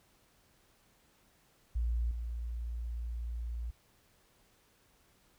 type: tone with level steps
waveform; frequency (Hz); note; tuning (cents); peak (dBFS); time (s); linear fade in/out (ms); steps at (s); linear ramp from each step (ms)
sine; 58.3; A#1; +1; -29 / -35; 1.75-3.71; 10; 2.11; 2
effects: pink hiss -68 dBFS RMS until 5.38 s